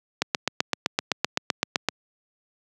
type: click train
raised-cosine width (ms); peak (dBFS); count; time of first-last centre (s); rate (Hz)
0.2; -3; 14; 0.22-1.887; 7.8
effects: high-pass 150 Hz 12 dB/octave

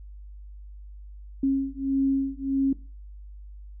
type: beating tone pair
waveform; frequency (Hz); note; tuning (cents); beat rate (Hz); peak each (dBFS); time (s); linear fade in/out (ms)
sine; 270.6 / 272.2; C#4 / C#4; -42 / -31; 1.6; -25; 1.43-2.73; 5
effects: noise-tail reverb RT60 0.3 s tail -18 dB re dry + added 50 Hz sine -40 dBFS peak until 3.8 s

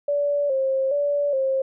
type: tone with vibrato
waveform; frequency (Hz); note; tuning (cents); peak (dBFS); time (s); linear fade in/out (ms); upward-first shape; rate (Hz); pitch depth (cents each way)
sine; 554.4; C#5; 0; -19; 0.08-1.62; 5; square; 1.2; 67
effects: none

